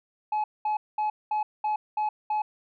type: tone bursts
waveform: sine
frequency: 851 Hz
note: G#5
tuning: 42 cents sharp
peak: -21 dBFS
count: 7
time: 0.32-2.42 s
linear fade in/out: 5 ms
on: 120 ms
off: 210 ms
effects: tanh soft clip ceiling -23 dBFS